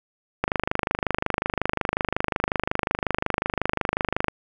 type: click train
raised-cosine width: 0.5 ms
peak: -6 dBFS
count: 99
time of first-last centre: 0.44-4.283 s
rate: 25.5 Hz
effects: 8-bit